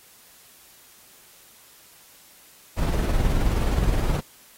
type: noise with tremolo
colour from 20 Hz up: brown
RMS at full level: -20 dBFS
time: 2.77-4.21 s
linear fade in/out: 20 ms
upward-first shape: sine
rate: 19 Hz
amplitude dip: 40%
effects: white hiss -52 dBFS RMS until 4.57 s + AAC 48 kbps